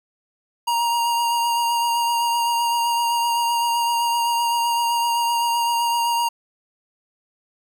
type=tone with vibrato; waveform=square; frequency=940 Hz; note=A#5; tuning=14 cents sharp; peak=-19 dBFS; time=0.67-6.29 s; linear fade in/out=10 ms; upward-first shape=triangle; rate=7.8 Hz; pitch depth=20 cents each way; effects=none